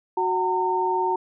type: tone cluster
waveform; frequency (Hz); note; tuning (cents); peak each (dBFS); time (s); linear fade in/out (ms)
sine; 368.7 / 754 / 912; F#4 / F#5 / A#5; -6 / +32 / -38; -25 / -31 / -22; 0.17-1.16; 5
effects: none